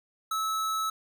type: tone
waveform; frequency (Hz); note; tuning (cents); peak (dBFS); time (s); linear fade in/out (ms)
square; 1300; E6; -24; -28; 0.31-0.9; 5
effects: none